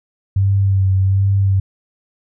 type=tone with vibrato; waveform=sine; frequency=96.9 Hz; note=G2; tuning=20 cents flat; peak=-11 dBFS; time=0.36-1.6 s; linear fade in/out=5 ms; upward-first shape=sine; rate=1.3 Hz; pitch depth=31 cents each way; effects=none